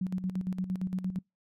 sine tone with tremolo, 185 Hz, F#3, in tune, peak -27 dBFS, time 0.01-1.19 s, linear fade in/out 5 ms, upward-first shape square, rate 8.7 Hz, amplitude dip 65%, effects noise-tail reverb RT60 0.2 s tail -26 dB re dry + MP3 64 kbps

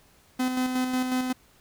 45% pulse tone with tremolo, 254.8 Hz, C4, 46 cents flat, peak -23 dBFS, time 0.39-1.33 s, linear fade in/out 10 ms, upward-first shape square, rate 5.5 Hz, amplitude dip 40%, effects pink hiss -59 dBFS RMS until 1.6 s

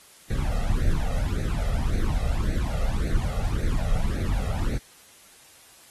brown noise with flanger, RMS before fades -24 dBFS, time 0.3-4.78 s, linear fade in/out 5 ms, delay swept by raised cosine 0.48 to 1.58 ms, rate 1.8 Hz, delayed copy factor +1, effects white hiss -52 dBFS RMS until 5.9 s + AAC 32 kbps

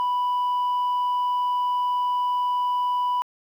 sine tone, 987.8 Hz, B5, in tune, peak -18 dBFS, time 0-3.22 s, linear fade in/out 0 ms, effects tanh soft clip ceiling -20 dBFS + 9-bit

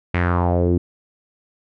sawtooth tone with low-pass filter sweep, 88 Hz, F2, 14 cents sharp, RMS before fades -18 dBFS, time 0.14-0.78 s, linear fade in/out 5 ms, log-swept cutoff 2300 to 300 Hz, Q 3.7, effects none

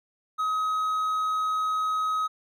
triangle tone, 1268 Hz, D#6, 32 cents sharp, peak -22 dBFS, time 0.38-2.28 s, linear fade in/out 20 ms, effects none

